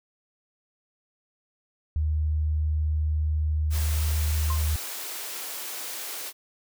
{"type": "tone", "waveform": "sine", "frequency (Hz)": 76.8, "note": "D#2", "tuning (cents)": -22, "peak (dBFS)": -22, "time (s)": [1.96, 4.76], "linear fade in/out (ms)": 0}
{"type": "high-pass noise", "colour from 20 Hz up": "white", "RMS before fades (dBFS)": -35, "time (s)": [3.7, 6.33], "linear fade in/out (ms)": 50, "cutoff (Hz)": 310, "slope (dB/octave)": 24}
{"type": "tone with exponential decay", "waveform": "sine", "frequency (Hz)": 1054, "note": "C6", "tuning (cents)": 12, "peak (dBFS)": -28, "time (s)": [4.5, 4.68], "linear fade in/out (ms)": 2, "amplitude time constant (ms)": 37}
{"effects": []}